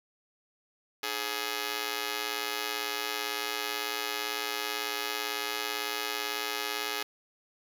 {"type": "tone with amplitude modulation", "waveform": "5% pulse", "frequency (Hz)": 419.9, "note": "G#4", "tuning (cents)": 19, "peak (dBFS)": -16, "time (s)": [1.03, 7.03], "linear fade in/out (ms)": 5, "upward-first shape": "sine", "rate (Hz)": 118, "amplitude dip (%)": 90, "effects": []}